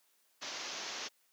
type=low-pass noise; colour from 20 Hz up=white; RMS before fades=-42 dBFS; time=0.41-1.09 s; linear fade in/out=20 ms; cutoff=6600 Hz; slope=96 dB/octave; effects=white hiss -72 dBFS RMS until 1.32 s + high-pass 300 Hz 12 dB/octave